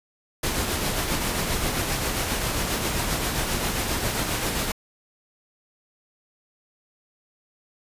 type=noise with tremolo; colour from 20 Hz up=pink; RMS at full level=-24 dBFS; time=0.43-4.72 s; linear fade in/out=5 ms; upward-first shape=triangle; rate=7.5 Hz; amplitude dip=40%; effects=resampled to 32000 Hz